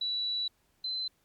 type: tone pair in turn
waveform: sine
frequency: 3939 / 4061 Hz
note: B7 / B7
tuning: -5 / +48 cents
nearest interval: minor second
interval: 53 cents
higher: second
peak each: -29 / -31 dBFS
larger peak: first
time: 0.01-0.48 / 0.84-1.08 s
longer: first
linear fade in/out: 5 ms
effects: pink hiss -71 dBFS RMS until 1.24 s + MP3 96 kbps